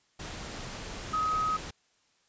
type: tone in noise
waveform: sine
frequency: 1265 Hz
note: D#6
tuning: 28 cents sharp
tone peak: -26 dBFS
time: 1.13-1.57 s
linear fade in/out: 10 ms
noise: pink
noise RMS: -40 dBFS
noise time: 0.19-1.71 s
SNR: +11 dB
effects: white hiss -69 dBFS RMS until 2.28 s + resampled to 16000 Hz